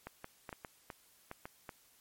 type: clicks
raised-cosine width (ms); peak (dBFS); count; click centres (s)
0.5; -28; 9; 0.07 / 0.244 / 0.492 / 0.528 / 0.648 / 0.902 / 1.314 / 1.455 / 1.692
effects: white hiss -66 dBFS RMS until 2 s + MP3 64 kbps